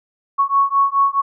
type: beating tone pair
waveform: sine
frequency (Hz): 1106 / 1110.7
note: C#6 / C#6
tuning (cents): -4 / +3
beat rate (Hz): 4.7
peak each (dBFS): -16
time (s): 0.38-1.22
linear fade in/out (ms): 20
effects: none